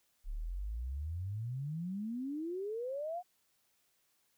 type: exponential sweep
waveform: sine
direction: up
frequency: 33.19 to 736 Hz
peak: -36 dBFS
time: 0.24-3.23 s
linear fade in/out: 50 ms
effects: white hiss -75 dBFS RMS until 4.37 s